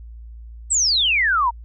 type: exponential sweep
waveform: sine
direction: down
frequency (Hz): 8230 to 902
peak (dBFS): -15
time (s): 0.7-1.51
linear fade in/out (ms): 20
effects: added 57 Hz sine -35 dBFS peak until 1.64 s